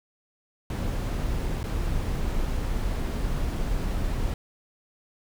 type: noise with dropouts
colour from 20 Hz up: brown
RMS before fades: -27 dBFS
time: 0.7-4.34 s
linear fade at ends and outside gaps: 2 ms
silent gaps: 1.631-1.639 s
effects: none